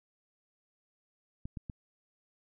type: clicks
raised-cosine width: 5 ms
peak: -27 dBFS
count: 3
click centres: 1.455 / 1.572 / 1.698 s
effects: none